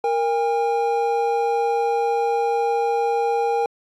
triangle tone pair together, 466.2 / 808.1 Hz, A#4 / G#5, 0 / -48 cents, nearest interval minor seventh, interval 952 cents, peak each -19 dBFS, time 0.04-3.66 s, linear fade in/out 2 ms, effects AAC 64 kbps

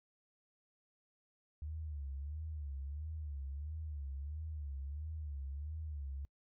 sine tone with vibrato, 73.42 Hz, D2, in tune, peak -40 dBFS, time 1.62-6.25 s, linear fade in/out 0 ms, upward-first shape sine, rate 1.5 Hz, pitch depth 130 cents each way, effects noise-tail reverb RT60 0.1 s tail -26 dB re dry

